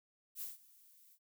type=noise with ADSR envelope; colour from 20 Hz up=violet; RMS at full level=-42 dBFS; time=0.35-1.19 s; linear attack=62 ms; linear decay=160 ms; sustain=-22 dB; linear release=64 ms; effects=none